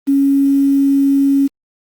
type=tone with quantisation; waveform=sine; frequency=276.8 Hz; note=C#4; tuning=2 cents flat; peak=-9 dBFS; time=0.07-1.48 s; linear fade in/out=20 ms; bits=6; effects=Opus 32 kbps